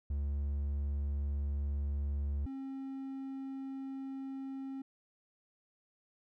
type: tone pair in turn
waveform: triangle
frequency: 71.2 / 268.8 Hz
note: C#2 / C4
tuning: +47 / +47 cents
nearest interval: octave + major seventh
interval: 2300 cents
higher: second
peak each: -30 / -37 dBFS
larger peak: first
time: 0.1-2.46 / 2.46-4.82 s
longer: neither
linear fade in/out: 5 ms
effects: none